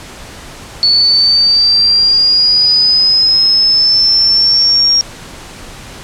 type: linear sweep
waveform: sine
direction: up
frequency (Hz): 4435 to 5588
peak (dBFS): -6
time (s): 0.83-5.01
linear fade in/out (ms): 0
effects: pink hiss -31 dBFS RMS until 6.03 s + low-pass 9000 Hz 12 dB/octave